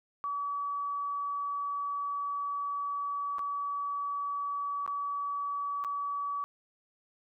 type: tone with dropouts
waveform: sine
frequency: 1142 Hz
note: D6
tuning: 49 cents flat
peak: -31 dBFS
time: 0.24-6.44 s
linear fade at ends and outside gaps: 0 ms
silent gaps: 3.384-3.392 / 4.863-4.877 / 5.84-5.847 s
effects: none